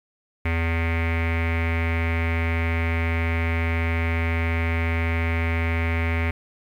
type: tone with low-pass filter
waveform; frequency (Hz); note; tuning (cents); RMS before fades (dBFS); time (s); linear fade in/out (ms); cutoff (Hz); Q
square; 82.8; E2; +8; -23; 0.45-6.31; 5; 2200; 6.9
effects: 9-bit